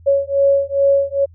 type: beating tone pair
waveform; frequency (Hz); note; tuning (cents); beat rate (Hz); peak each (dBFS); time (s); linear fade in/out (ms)
sine; 554.4 / 556.8; C#5 / C#5; 0 / +8; 2.4; -15; 0.06-1.26; 20
effects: added 84 Hz sine -41 dBFS peak until 1.34 s